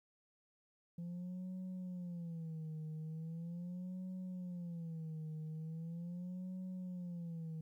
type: tone with vibrato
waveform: sine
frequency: 169.9 Hz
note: F3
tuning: 47 cents flat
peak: -39 dBFS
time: 0.98-7.61 s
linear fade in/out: 5 ms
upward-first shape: sine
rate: 0.4 Hz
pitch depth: 150 cents each way
effects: tanh soft clip ceiling -41 dBFS + 13-bit